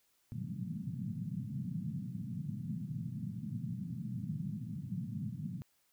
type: band-pass noise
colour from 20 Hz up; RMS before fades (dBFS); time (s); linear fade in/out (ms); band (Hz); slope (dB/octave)
white; -40; 0.32-5.62; 0; 110 to 210; 48
effects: white hiss -74 dBFS RMS until 5.92 s